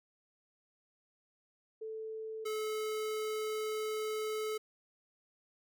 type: tone pair in turn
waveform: sine / square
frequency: 440 / 431.9 Hz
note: A4 / A4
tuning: 0 / -32 cents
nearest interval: unison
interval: 32 cents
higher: first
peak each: -39 / -35 dBFS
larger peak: second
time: 1.81-2.45 / 2.45-4.58 s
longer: second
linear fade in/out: 10 ms
effects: none